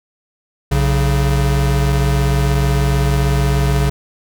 square tone pair together, 61.74 / 138.71 Hz, B1 / C#3, 0 / +1 cents, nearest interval octave + major second, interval 1401 cents, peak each -16 / -16 dBFS, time 0.71-3.9 s, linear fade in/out 10 ms, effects none

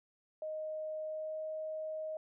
sine tone with pitch glide, 622.3 to 626.3 Hz, D#5 to D#5, 0 to +11 cents, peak -37 dBFS, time 0.42-2.17 s, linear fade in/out 2 ms, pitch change +11 cents, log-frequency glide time 1.05-1.4 s, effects none

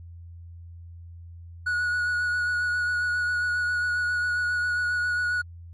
triangle tone with vibrato, 1460 Hz, F#6, 24 cents flat, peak -21 dBFS, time 1.66-5.42 s, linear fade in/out 10 ms, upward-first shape sine, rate 7.4 Hz, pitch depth 17 cents each way, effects added 85 Hz sine -40 dBFS peak until 5.73 s + MP3 48 kbps

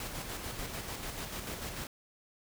pink noise with tremolo, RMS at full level -39 dBFS, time 0-1.87 s, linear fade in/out 2 ms, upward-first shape square, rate 6.8 Hz, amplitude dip 35%, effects none

